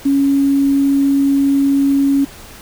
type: tone with quantisation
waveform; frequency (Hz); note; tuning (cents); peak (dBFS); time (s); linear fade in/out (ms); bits
sine; 277.2; C#4; 0; -10; 0.05-2.25; 10; 6
effects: pink hiss -37 dBFS RMS until 2.61 s